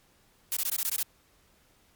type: noise bursts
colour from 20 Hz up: blue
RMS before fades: -29 dBFS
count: 8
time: 0.52-1.028 s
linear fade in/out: 0 ms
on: 46 ms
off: 20 ms
effects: pink hiss -64 dBFS RMS until 1.95 s + MP3 96 kbps